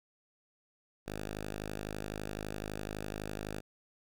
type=tone; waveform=5% pulse; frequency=51.91 Hz; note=G#1; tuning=in tune; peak=-27 dBFS; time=1.06-3.61 s; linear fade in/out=20 ms; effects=none